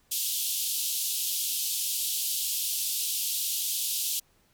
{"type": "band-pass noise", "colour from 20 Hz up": "white", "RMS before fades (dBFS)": -30, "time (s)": [0.11, 4.2], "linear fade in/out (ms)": 10, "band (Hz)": [2900, 16000], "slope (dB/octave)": 48, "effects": ["pink hiss -66 dBFS RMS until 4.53 s"]}